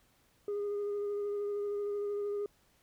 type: tone with vibrato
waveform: sine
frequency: 409.3 Hz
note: G#4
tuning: 25 cents flat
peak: -30 dBFS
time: 0.48-2.46 s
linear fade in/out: 2 ms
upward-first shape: sine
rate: 13 Hz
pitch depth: 15 cents each way
effects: tanh soft clip ceiling -31 dBFS + pink hiss -69 dBFS RMS until 2.82 s